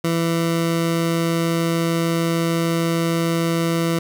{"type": "tone", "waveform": "20% pulse", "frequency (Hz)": 166.6, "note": "E3", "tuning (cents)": 19, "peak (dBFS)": -13, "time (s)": [0.04, 3.99], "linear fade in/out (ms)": 5, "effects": []}